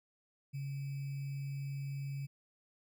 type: tone with sample-and-hold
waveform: sine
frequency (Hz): 138.59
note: C#3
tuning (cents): 0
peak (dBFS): -37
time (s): 0.53-2.27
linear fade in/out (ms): 20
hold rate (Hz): 2450
effects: none